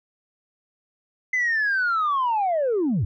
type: linear sweep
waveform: sine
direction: down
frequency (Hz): 2046 to 79.9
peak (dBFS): -18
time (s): 1.33-3.05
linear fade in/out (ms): 5
effects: tanh soft clip ceiling -17 dBFS